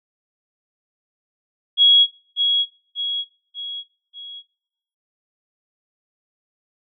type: tone with echo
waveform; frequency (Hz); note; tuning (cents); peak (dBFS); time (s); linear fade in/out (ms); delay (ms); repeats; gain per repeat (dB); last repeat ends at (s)
sine; 3322; G#7; 0; -9; 1.77-2.07; 50; 590; 4; -6; 4.43
effects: noise-tail reverb RT60 0.8 s tail -22 dB re dry